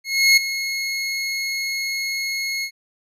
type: tone with ADSR envelope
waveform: 25% pulse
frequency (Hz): 2167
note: C#7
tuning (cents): -40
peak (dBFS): -6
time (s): 0.04-2.71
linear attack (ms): 330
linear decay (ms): 10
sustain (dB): -13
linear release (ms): 75
effects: low-pass 12000 Hz 12 dB/octave